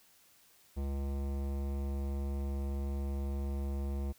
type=tone with hard clipping; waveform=sine; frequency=69.3 Hz; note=C#2; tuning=in tune; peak=-35 dBFS; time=0.76-4.13 s; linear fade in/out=20 ms; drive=17 dB; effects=white hiss -64 dBFS RMS until 4.18 s